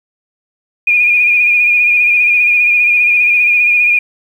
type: tone with vibrato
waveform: sine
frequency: 2437 Hz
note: D#7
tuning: 37 cents flat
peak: -7 dBFS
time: 0.87-3.99 s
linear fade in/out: 5 ms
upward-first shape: square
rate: 15 Hz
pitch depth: 25 cents each way
effects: 7-bit